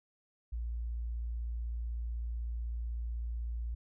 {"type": "tone", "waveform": "sine", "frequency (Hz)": 58, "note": "A#1", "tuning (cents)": -8, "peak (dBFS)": -34, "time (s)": [0.52, 3.75], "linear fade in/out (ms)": 10, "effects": []}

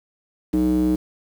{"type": "tone with band-pass filter", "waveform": "square", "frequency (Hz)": 62.2, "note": "B1", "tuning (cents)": 13, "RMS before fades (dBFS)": -19, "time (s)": [0.53, 0.96], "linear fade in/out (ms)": 10, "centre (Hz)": 280, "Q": 8, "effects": ["7-bit"]}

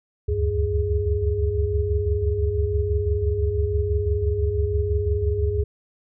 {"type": "tone cluster", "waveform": "sine", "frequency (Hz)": [70.4, 76.4, 95.4, 414.7], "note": ["C#2", "D#2", "G2", "G#4"], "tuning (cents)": [27, -31, -47, -3], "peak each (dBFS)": -25, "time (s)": [0.28, 5.64], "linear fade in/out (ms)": 10, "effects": []}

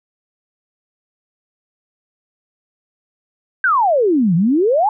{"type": "exponential two-way sweep", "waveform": "sine", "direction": "down then up", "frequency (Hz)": [1609, 159.5, 887], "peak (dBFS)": -11, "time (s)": [3.64, 4.89], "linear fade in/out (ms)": 2, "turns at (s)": 4.35, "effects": []}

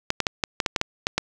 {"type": "clicks", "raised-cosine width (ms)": 0.2, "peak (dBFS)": -4, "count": 10, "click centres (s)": [0.104, 0.203, 0.268, 0.438, 0.602, 0.662, 0.762, 0.814, 1.069, 1.18], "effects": []}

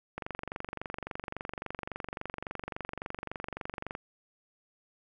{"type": "click train", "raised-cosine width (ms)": 0.5, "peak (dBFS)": -21, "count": 90, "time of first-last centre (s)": [0.18, 3.951], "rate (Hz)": 23.6, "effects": []}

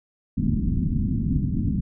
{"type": "low-pass noise", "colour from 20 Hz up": "white", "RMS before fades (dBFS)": -23, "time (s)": [0.37, 1.81], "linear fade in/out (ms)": 10, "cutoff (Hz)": 260, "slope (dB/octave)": 48, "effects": []}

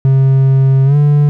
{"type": "tone with pitch glide", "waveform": "triangle", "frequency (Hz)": [134.2, 146.35], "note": ["C3", "D3"], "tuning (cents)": [44, -6], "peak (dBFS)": -4, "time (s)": [0.05, 1.29], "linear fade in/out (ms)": 0, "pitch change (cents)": 150, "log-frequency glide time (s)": [0.85, 0.96], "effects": []}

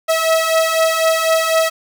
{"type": "beating tone pair", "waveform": "sawtooth", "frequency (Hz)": [645, 649], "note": ["E5", "E5"], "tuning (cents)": [-38, -27], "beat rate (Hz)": 4, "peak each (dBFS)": [-14, -11], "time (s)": [0.08, 1.7], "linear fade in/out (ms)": 20, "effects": []}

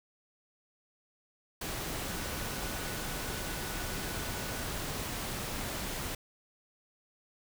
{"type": "tone in noise", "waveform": "sine", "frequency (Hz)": 1480, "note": "F#6", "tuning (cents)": 0, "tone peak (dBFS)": -48, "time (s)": [2.09, 4.66], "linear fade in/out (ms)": 5, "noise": "pink", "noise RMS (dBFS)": -37, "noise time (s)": [1.61, 6.15], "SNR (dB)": -14, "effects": []}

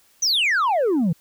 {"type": "exponential sweep", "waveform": "sine", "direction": "down", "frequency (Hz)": [6272, 151.5], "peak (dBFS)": -14, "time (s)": [0.22, 1.13], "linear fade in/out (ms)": 10, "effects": ["tanh soft clip ceiling -16 dBFS", "white hiss -58 dBFS RMS until 1.2 s"]}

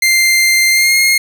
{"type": "tone with pitch glide", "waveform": "sawtooth", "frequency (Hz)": [2093, 2141], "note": ["C7", "C7"], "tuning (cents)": [0, 39], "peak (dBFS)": -5, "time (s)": [0.02, 1.18], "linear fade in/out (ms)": 5, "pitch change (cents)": 39, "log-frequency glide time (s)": [0.7, 0.96], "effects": []}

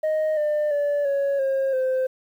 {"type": "tone with pitch steps", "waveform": "sine", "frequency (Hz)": [622.3, 600.1, 578.6, 557.9, 538, 518.8], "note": ["D#5", "D5", "D5", "C#5", "C5", "C5"], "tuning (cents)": [0, 37, -26, 11, 48, -15], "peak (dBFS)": -17, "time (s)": [0.03, 2.07], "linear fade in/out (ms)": 10, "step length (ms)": 340, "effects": ["tanh soft clip ceiling -19 dBFS", "9-bit"]}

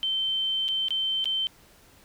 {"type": "tone with dropouts", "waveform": "sine", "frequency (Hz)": 3100, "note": "G7", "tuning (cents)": -20, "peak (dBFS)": -24, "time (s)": [0.03, 1.47], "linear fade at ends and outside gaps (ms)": 0, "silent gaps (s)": [[0.682, 0.687], [0.884, 0.906], [1.243, 1.256]], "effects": ["pink hiss -56 dBFS RMS until 2.04 s"]}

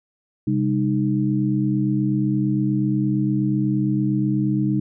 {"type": "tone cluster", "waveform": "sine", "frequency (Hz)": [133.1, 201.6, 308.7], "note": ["C3", "G3", "D#4"], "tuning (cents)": [30, 49, -14], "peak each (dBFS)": -22, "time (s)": [0.47, 4.8], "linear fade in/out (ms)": 5, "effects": []}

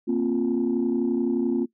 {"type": "chord", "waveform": "sine", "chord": "Bb suspended second", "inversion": "none", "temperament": "equal with one note detuned", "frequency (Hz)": [233.1, 264.7, 349.2], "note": ["Bb3", "C4", "F4"], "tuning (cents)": [0, 20, 0], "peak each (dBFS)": -24, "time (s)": [0.07, 1.66], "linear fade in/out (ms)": 20, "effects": ["noise-tail reverb RT60 0.1 s tail -18 dB re dry", "tanh soft clip ceiling -15 dBFS"]}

